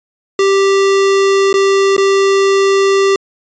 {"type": "tone with dropouts", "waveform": "square", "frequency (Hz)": 392, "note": "G4", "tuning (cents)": 0, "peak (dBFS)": -9, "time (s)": [0.39, 3.16], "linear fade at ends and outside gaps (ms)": 2, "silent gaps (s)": [[1.529, 1.54], [1.966, 1.979]], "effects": ["resampled to 16000 Hz"]}